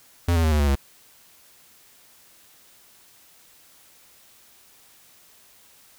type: tone with pitch steps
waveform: square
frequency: 86.1 / 82.35 / 78.77 / 75.35 / 72.07 / 68.93 Hz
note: F2 / E2 / D#2 / D2 / D2 / C#2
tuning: -24 / -1 / +22 / +45 / -32 / -9 cents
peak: -18 dBFS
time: 0.28-0.754 s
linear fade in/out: 5 ms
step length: 79 ms
effects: white hiss -54 dBFS RMS until 5.98 s